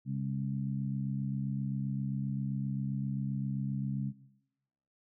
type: harmonic tone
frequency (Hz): 67.6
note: C#2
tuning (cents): -43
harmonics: 2 / 3 / 4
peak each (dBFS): -33 / -37 / -44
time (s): 0.05-4.13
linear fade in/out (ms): 50
effects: noise-tail reverb RT60 0.9 s tail -17 dB re dry